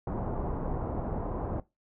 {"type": "low-pass noise", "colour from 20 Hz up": "pink", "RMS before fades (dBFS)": -33, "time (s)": [0.07, 1.6], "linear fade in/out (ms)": 2, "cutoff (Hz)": 940, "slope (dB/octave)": 24, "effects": ["noise-tail reverb RT60 0.2 s tail -18 dB re dry"]}